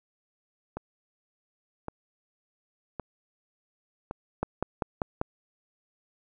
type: two click trains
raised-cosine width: 1 ms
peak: -20 / -13 dBFS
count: 4 / 5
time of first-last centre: 0.77-4.111 / 4.43-5.214 s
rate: 0.898 / 5.1 Hz
effects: none